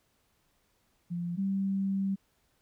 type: tone pair in turn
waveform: sine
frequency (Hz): 173.4 / 194.63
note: F3 / G3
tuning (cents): -12 / -12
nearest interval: major second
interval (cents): 200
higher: second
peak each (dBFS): -31 / -27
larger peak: second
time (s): 1.1-1.37 / 1.37-2.16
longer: second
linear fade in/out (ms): 20
effects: pink hiss -72 dBFS RMS until 2.61 s